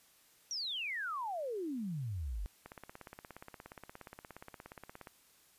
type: exponential sweep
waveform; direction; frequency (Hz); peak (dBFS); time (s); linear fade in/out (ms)
sine; down; 5860 to 43.65; -36; 0.51-2.46; 0
type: click train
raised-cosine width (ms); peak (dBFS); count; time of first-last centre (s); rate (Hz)
0.5; -32; 42; 2.66-5.072; 17
effects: white hiss -66 dBFS RMS until 5.58 s + resampled to 32000 Hz